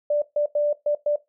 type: tone bursts at uneven times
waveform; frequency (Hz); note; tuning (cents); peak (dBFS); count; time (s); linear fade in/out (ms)
sine; 589; D5; +5; -18; 5; 0.1-0.22 / 0.36-0.46 / 0.55-0.73 / 0.86-0.95 / 1.06-1.16; 5
effects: noise-tail reverb RT60 0.2 s tail -18 dB re dry